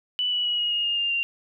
sine tone with pitch steps, 2973 / 2944 / 2915 / 2887 / 2858 / 2831 / 2803 / 2776 Hz, F#7 / F#7 / F#7 / F#7 / F7 / F7 / F7 / F7, +8 / -9 / -26 / -43 / +39 / +23 / +6 / -11 cents, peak -22 dBFS, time 0.19-1.23 s, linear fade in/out 0 ms, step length 130 ms, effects none

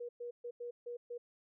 sine tone bursts at uneven times, 480.4 Hz, B4, 48 cents flat, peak -40 dBFS, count 6, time 0-0.09 / 0.2-0.31 / 0.44-0.51 / 0.6-0.71 / 0.86-0.97 / 1.1-1.18 s, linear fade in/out 10 ms, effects none

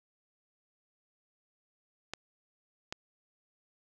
clicks, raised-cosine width 0.2 ms, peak -19 dBFS, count 2, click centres 2.136 / 2.925 s, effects none

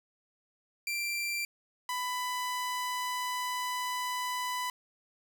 sawtooth tone pair in turn, 2358 / 996.6 Hz, D7 / B5, +6 / +15 cents, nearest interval octave + minor third, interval 1491 cents, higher first, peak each -28 dBFS, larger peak neither, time 0.87-1.45 / 1.89-4.7 s, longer second, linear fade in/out 2 ms, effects none

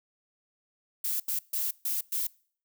violet noise bursts at uneven times, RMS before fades -30 dBFS, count 5, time 1.04-1.2 / 1.28-1.39 / 1.53-1.71 / 1.85-2.01 / 2.12-2.27 s, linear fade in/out 5 ms, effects noise-tail reverb RT60 0.5 s tail -24 dB re dry

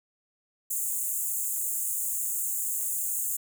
pink high-pass noise, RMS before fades -30 dBFS, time 0.7-3.37 s, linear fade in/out 10 ms, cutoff 6800 Hz, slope 96 dB/octave, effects none

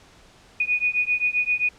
sine beating tone pair, 2467 / 2474.6 Hz, D#7 / D#7, -15 / -10 cents, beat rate 7.6 Hz, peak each -23 dBFS, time 0.6-1.69 s, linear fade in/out 5 ms, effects pink hiss -52 dBFS RMS until 1.78 s + low-pass 7000 Hz 12 dB/octave

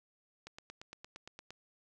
click train, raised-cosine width 0.2 ms, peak -30 dBFS, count 10, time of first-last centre 0.47-1.506 s, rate 8.69 Hz, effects none

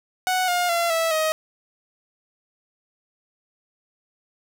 sawtooth tone with pitch steps, 740 / 710.7 / 682.5 / 655.5 / 629.5 Hz, F#5 / F5 / F5 / E5 / D#5, 0 / +30 / -40 / -10 / +20 cents, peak -16 dBFS, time 0.27-1.32 s, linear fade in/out 0 ms, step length 210 ms, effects none

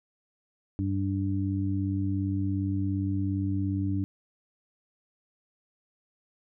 harmonic tone, 97.3 Hz, G2, 12 cents flat, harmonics 1 / 2 / 3, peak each -28 / -34 / -30 dBFS, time 0.79-4.04 s, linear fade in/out 0 ms, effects none

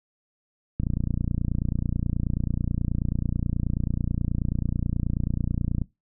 click train, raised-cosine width 5 ms, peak -13 dBFS, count 148, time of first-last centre 0.8-5.817 s, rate 29.3 Hz, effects noise-tail reverb RT60 0.2 s tail -20 dB re dry

